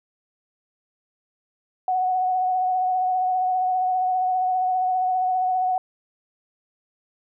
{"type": "tone with vibrato", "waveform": "sine", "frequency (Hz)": 740, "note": "F#5", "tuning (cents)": 0, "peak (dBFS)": -19, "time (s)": [1.88, 5.78], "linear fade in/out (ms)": 2, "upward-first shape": "triangle", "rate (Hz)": 15, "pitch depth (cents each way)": 28, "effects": []}